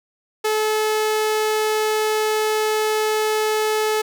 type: tone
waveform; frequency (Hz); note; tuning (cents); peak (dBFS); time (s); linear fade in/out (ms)
sawtooth; 431.3; A4; -35; -14; 0.44-4.02; 10
effects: none